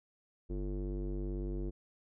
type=tone with low-pass filter; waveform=square; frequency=49 Hz; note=G1; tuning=in tune; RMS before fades=-37 dBFS; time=0.49-1.71 s; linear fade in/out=20 ms; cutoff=370 Hz; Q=3.6; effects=none